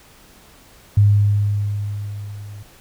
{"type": "tone with level ramp", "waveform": "sine", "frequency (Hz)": 102.6, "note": "G#2", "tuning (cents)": -21, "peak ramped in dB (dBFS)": [-8, -33], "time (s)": [0.97, 2.63], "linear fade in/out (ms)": 5, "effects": ["pink hiss -48 dBFS RMS until 2.8 s"]}